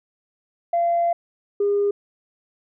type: tone pair in turn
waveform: sine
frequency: 686 / 406 Hz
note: F5 / G#4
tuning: -31 / -39 cents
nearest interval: major sixth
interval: 908 cents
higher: first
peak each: -16 dBFS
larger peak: neither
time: 0.73-1.13 / 1.6-1.91 s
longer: first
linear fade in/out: 5 ms
effects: tanh soft clip ceiling -13 dBFS